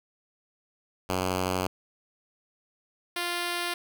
5% pulse tone pair in turn, 92.4 / 348.9 Hz, F#2 / F4, -2 / -2 cents, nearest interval octave + major seventh, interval 2300 cents, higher second, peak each -15 / -17 dBFS, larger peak first, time 1.09-1.67 / 3.16-3.74 s, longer neither, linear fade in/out 5 ms, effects none

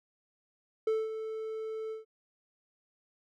triangle tone with ADSR envelope, 440 Hz, A4, in tune, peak -23 dBFS, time 0.87-2.05 s, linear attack 4 ms, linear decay 210 ms, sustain -10 dB, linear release 140 ms, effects none

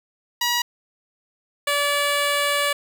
10% pulse tone pair in turn, 962 / 575.7 Hz, B5 / D5, -46 / -35 cents, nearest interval major sixth, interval 889 cents, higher first, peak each -11 dBFS, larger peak neither, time 0.41-0.62 / 1.67-2.73 s, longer second, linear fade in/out 5 ms, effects none

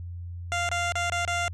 15% pulse tone with dropouts, 696 Hz, F5, 6 cents flat, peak -19 dBFS, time 0.52-1.48 s, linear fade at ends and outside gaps 0 ms, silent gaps 0.69-0.715 / 0.921-0.955 / 1.098-1.121 / 1.25-1.277 s, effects added 87 Hz sine -34 dBFS peak until 1.53 s + resampled to 22050 Hz

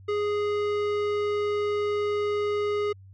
sine tone with tanh clipping, 414.6 Hz, G#4, 3 cents flat, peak -26 dBFS, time 0.08-2.93 s, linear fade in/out 10 ms, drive 16 dB, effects added 96 Hz sine -46 dBFS peak until 3.13 s

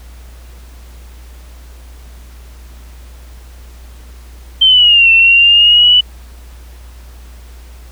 sine exponential two-way sweep, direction down then up, 3136 to 2683 to 2978 Hz, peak -4 dBFS, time 4.61-6.01 s, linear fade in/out 10 ms, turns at 5.11 s, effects added 60 Hz sine -32 dBFS peak until 7.91 s + pink hiss -44 dBFS RMS until 7.91 s

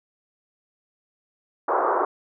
white band-pass noise, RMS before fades -22 dBFS, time 1.68-2.05 s, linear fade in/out 5 ms, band 340 to 1300 Hz, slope 48 dB/octave, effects none

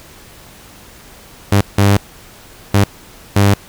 sawtooth tone bursts at uneven times, 100.2 Hz, G2, 38 cents sharp, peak -4 dBFS, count 4, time 1.52-1.61 / 1.78-1.97 / 2.74-2.84 / 3.36-3.54 s, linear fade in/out 5 ms, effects pink hiss -40 dBFS RMS until 3.68 s

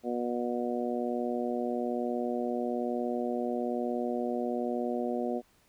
harmonic tone, 121.1 Hz, B2, 34 cents flat, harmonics 2 / 3 / 4 / 5 / 6, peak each -33 / -35 / -36 / -37 / -38 dBFS, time 0.03-5.42 s, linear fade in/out 50 ms, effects pink hiss -66 dBFS RMS until 5.68 s

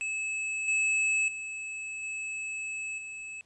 square tone with level steps, 2600 Hz, E7, 24 cents flat, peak -31 / -25 / -36 / -34 / -39 dBFS, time 0.01-3.41 s, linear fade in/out 0 ms, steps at 0.68 / 1.28 / 2.03 / 2.98 s, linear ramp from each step 2 ms, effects pink hiss -67 dBFS RMS until 3.45 s + resampled to 22050 Hz

